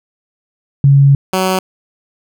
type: tone pair in turn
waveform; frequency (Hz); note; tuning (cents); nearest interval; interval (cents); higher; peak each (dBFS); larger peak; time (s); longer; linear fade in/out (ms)
sine / 10% pulse; 139.3 / 187.34; C#3 / F#3; +9 / +22; perfect fourth; 513; second; -4; neither; 0.84-1.15 / 1.33-1.59; first; 2
effects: none